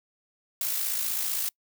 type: noise with amplitude modulation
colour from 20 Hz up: blue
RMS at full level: -27 dBFS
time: 0.61-1.49 s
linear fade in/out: 2 ms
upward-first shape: sine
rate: 55.5 Hz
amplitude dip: 45%
effects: noise-tail reverb RT60 0.1 s tail -26 dB re dry